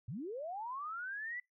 sine linear sweep, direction up, 97.2 to 2000 Hz, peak -39 dBFS, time 0.08-1.4 s, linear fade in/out 5 ms, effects noise-tail reverb RT60 0.2 s tail -25 dB re dry

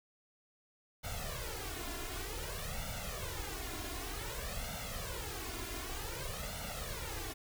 pink noise with flanger, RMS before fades -41 dBFS, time 1.03-7.34 s, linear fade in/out 20 ms, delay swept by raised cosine 1.4 to 2.9 ms, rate 0.54 Hz, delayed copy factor +0.85, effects none

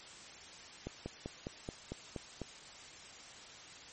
slowing click train, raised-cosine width 2 ms, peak -26 dBFS, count 8, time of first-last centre 0.87-2.417 s, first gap 190 ms, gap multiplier 1.05, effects white hiss -52 dBFS RMS until 3.92 s + MP3 32 kbps

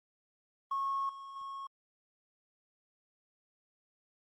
triangle tone with level steps, 1094 Hz, C#6, 23 cents flat, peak -27 / -41 / -38 dBFS, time 0.71-1.67 s, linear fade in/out 5 ms, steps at 1.09 / 1.36 s, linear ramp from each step 2 ms, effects tanh soft clip ceiling -28 dBFS + Opus 24 kbps

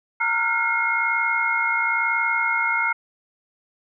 sine tone cluster, 922 / 1383 / 1444 / 2151 Hz, A#5 / F6 / F#6 / C7, -19 / -17 / -43 / +47 cents, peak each -26 / -25 / -27 / -22 dBFS, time 0.2-2.93 s, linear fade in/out 10 ms, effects none

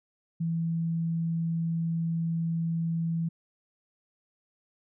sine tone, 165.5 Hz, E3, 7 cents sharp, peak -26 dBFS, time 0.4-3.29 s, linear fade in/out 10 ms, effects none

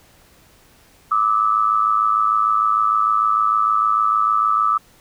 sine tone pair together, 1181.4 / 1288 Hz, D6 / E6, +10 / -41 cents, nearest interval minor second, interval 149 cents, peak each -17 dBFS, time 1.11-4.78 s, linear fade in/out 10 ms, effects pink hiss -52 dBFS RMS until 5 s

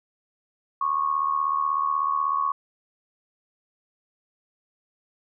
sine tone with amplitude modulation, 1106 Hz, C#6, 4 cents flat, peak -18 dBFS, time 0.81-2.52 s, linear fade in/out 5 ms, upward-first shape sine, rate 76.3 Hz, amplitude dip 75%, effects none

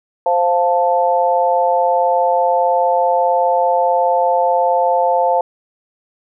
sine chord, F major, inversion second, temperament equal, 523.3 / 698.5 / 880 Hz, C5 / F5 / A5, 0 / 0 / 0 cents, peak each -16 dBFS, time 0.26-5.41 s, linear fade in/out 2 ms, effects none

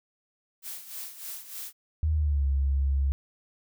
blue noise with tremolo, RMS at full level -37 dBFS, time 0.62-1.73 s, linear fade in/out 50 ms, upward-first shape sine, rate 3.3 Hz, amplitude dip 70%
sine tone with pitch glide, 77.9 to 68.6 Hz, D#2 to C#2, +3 to -17 cents, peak -22 dBFS, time 2.03-3.12 s, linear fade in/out 0 ms, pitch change -220 cents, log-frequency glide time 2.14-2.46 s
effects none

